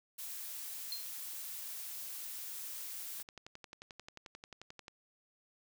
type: noise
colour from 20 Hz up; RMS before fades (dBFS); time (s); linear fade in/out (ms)
blue; -44; 0.18-3.23; 10
type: tone with exponential decay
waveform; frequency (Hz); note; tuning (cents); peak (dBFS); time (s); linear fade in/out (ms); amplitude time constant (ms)
triangle; 4186; C8; 0; -34; 0.92-1.12; 1; 42
type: click train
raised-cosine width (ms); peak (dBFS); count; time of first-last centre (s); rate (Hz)
0.2; -31; 20; 3.2-4.881; 11.3
effects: none